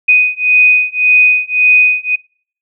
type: beating tone pair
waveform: sine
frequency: 2492 / 2493.8 Hz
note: D#7 / D#7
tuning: +2 / +3 cents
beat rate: 1.8 Hz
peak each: -10 dBFS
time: 0.08-2.16 s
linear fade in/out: 10 ms
effects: noise-tail reverb RT60 0.5 s tail -26 dB re dry